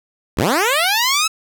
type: linear sweep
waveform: 10% pulse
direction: up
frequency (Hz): 49.4 to 1323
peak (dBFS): -6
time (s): 0.37-1.28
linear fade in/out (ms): 10
effects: none